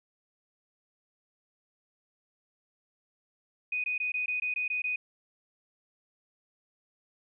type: tone bursts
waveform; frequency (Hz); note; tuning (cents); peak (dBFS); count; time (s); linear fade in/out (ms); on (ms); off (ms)
sine; 2489; D#7; 0; -28; 9; 3.72-4.96; 5; 120; 20
effects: none